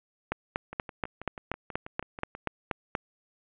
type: two click trains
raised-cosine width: 0.5 ms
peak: -24 / -13 dBFS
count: 11 / 12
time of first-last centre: 0.73-2.351 / 0.32-2.952 s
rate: 6.17 / 4.18 Hz
effects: resampled to 8000 Hz + 8-bit